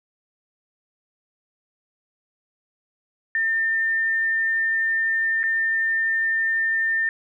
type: tone with dropouts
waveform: sine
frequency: 1803 Hz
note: A6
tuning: 42 cents sharp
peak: -19 dBFS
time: 3.35-7.09 s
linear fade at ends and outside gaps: 1 ms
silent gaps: 5.431-5.438 s
effects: none